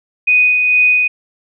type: tone with tremolo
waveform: sine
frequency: 2489 Hz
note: D#7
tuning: in tune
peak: -7 dBFS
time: 0.27-1.08 s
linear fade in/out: 10 ms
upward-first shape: sine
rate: 2.2 Hz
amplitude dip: 35%
effects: none